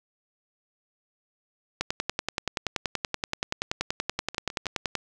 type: two click trains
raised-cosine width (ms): 0.2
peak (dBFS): -9 / -20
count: 34 / 4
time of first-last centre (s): 1.81-4.953 / 4.19-4.657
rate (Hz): 10.5 / 6.42
effects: none